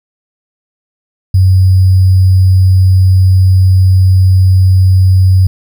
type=tone with sample-and-hold; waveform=sine; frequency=93.5 Hz; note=F#2; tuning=19 cents sharp; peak=-3 dBFS; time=1.34-5.47 s; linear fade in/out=5 ms; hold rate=4900 Hz; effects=none